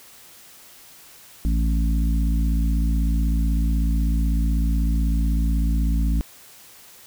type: harmonic tone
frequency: 56.1 Hz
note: A1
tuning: 34 cents sharp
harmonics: 1 / 3 / 4 / 5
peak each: -18 / -28 / -30 / -32 dBFS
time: 1.45-6.21 s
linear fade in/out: 0 ms
effects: white hiss -47 dBFS RMS until 7.06 s